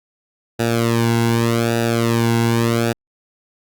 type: tone with flanger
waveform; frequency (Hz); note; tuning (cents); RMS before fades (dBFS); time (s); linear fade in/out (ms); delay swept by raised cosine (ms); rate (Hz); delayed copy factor
sawtooth; 116.2; A#2; -5; -17; 0.59-2.93; 10; 0.93 to 1.66; 0.84; -0.9
effects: Opus 48 kbps